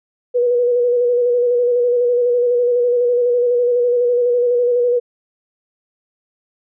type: tone with vibrato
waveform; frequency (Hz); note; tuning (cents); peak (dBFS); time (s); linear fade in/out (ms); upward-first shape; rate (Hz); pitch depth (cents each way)
sine; 486.3; B4; -27; -12; 0.34-5; 20; square; 12; 24
effects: none